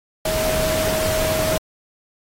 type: tone in noise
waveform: sine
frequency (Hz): 632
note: D#5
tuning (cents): +27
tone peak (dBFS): -21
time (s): 0.25-1.58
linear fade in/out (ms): 5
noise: pink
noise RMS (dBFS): -24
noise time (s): 0.25-1.58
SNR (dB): 0
effects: AAC 48 kbps